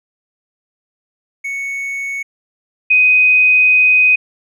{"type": "tone pair in turn", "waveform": ["triangle", "sine"], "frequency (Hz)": [2217, 2504], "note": ["C#7", "D#7"], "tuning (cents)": [0, 10], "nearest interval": "major second", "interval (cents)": 210, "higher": "second", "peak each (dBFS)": [-18, -7], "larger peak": "second", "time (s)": [[1.44, 2.23], [2.9, 4.16]], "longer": "second", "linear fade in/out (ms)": 10, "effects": []}